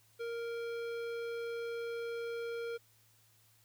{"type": "tone with hard clipping", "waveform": "triangle", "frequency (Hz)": 466.2, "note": "A#4", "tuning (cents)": 0, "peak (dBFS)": -39, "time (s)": [0.19, 2.78], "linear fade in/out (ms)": 20, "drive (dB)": 18, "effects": ["added 110 Hz sine -70 dBFS peak until 3.64 s", "white hiss -68 dBFS RMS until 3.64 s"]}